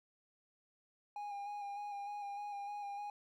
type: tone with vibrato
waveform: triangle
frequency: 815 Hz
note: G#5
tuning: 33 cents flat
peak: -39 dBFS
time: 1.16-3.1 s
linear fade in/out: 2 ms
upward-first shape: square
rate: 3.3 Hz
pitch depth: 20 cents each way
effects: none